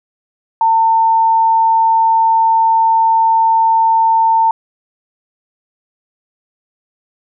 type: tone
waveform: sine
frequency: 900 Hz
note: A5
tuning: 39 cents sharp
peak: -8 dBFS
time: 0.61-4.51 s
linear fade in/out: 2 ms
effects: none